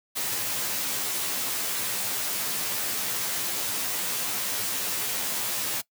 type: noise with comb filter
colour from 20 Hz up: white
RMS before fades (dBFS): -29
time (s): 0.15-5.82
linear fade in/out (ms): 20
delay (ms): 13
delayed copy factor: -0.95
effects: noise-tail reverb RT60 0.1 s tail -21 dB re dry + high-pass 100 Hz 12 dB/octave